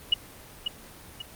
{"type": "tone with echo", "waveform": "sine", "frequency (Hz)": 2900, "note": "F#7", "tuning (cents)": -35, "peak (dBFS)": -16, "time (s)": [0.12, 0.14], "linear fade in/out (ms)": 5, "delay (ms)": 540, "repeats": 2, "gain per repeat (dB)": -8, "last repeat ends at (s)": 1.22, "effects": ["pink hiss -47 dBFS RMS until 1.35 s", "Opus 24 kbps"]}